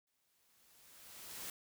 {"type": "noise with exponential growth", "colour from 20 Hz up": "white", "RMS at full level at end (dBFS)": -44, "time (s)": [0.07, 1.5], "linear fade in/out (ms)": 2, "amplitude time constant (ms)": 310, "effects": []}